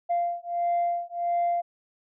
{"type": "beating tone pair", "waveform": "sine", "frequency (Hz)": [693, 694.5], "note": ["F5", "F5"], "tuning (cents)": [-14, -10], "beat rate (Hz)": 1.5, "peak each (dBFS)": -26, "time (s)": [0.09, 1.62], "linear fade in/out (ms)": 20, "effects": ["tanh soft clip ceiling -19 dBFS"]}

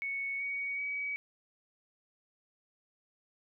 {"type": "tone with pitch steps", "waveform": "sine", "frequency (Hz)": [2217, 2244, 2271], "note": ["C#7", "C#7", "C#7"], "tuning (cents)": [0, 21, 41], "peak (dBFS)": -33, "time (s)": [0.02, 1.16], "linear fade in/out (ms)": 0, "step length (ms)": 380, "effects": []}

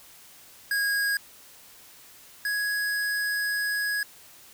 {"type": "tone pair in turn", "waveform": "square", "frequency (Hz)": [1642, 1665.9], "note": ["G#6", "G#6"], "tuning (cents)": [-20, 5], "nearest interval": "unison", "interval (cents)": 25, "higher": "second", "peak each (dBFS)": [-24, -26], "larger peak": "first", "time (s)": [[0.71, 1.17], [2.45, 4.03]], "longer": "second", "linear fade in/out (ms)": 2, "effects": ["white hiss -51 dBFS RMS until 4.53 s"]}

